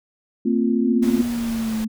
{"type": "chord", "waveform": "sine", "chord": "Bb suspended second", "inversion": "none", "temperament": "equal with one note detuned", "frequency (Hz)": [227.1, 261.6, 349.2], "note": ["Bb3", "C4", "F4"], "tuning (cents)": [-45, 0, 0], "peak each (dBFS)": [-19, -21, -24], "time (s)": [0.45, 1.22], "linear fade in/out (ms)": 10}
{"type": "tone with pitch glide", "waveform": "sine", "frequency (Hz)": [243.7, 219.6], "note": ["B3", "A3"], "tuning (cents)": [-23, -3], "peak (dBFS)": -21, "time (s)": [0.85, 1.88], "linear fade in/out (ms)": 20, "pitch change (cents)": -180, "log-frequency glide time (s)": [1.15, 1.77]}
{"type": "noise", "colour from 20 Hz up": "pink", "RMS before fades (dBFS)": -35, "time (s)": [1.02, 1.85], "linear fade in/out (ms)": 10}
{"effects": []}